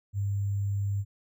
sine tone with sample-and-hold, 100 Hz, G2, 35 cents sharp, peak -26 dBFS, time 0.13-1.05 s, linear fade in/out 50 ms, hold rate 7350 Hz, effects none

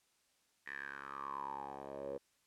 10% pulse tone with band-pass filter sweep, 69.3 Hz, C#2, in tune, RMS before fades -45 dBFS, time 0.66-2.18 s, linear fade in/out 10 ms, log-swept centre 1900 to 510 Hz, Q 9, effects white hiss -75 dBFS RMS until 2.46 s + low-pass 10000 Hz 12 dB/octave

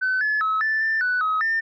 sine tone with pitch steps, 1517 / 1716 / 1289 / 1760 / 1779 / 1487 / 1271 / 1799 Hz, F#6 / A6 / E6 / A6 / A6 / F#6 / D#6 / A6, +43 / -44 / -39 / 0 / +19 / +8 / +36 / +38 cents, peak -18 dBFS, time 0.01-1.61 s, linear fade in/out 20 ms, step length 200 ms, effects tanh soft clip ceiling -16 dBFS

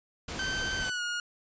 pink noise, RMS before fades -37 dBFS, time 0.28-0.9 s, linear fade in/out 5 ms
sawtooth tone with pitch glide, 1546 to 1434.2 Hz, G6 to F6, -24 to +46 cents, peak -27 dBFS, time 0.39-1.2 s, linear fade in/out 2 ms, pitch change -130 cents, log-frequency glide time 0.79-1.02 s
effects resampled to 16000 Hz

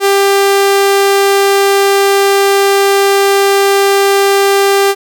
sawtooth tone, 396.1 Hz, G4, 18 cents sharp, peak -3 dBFS, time 0-4.95 s, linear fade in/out 50 ms, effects none

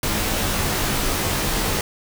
pink noise with comb filter, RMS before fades -22 dBFS, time 0.03-1.81 s, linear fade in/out 2 ms, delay 17 ms, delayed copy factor -0.8, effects none

